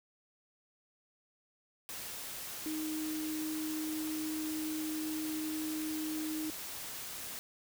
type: tone in noise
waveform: sine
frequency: 311.3 Hz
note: D#4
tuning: 1 cent sharp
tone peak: -35 dBFS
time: 2.66-6.5 s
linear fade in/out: 0 ms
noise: white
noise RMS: -43 dBFS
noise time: 1.89-7.39 s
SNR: +5 dB
effects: none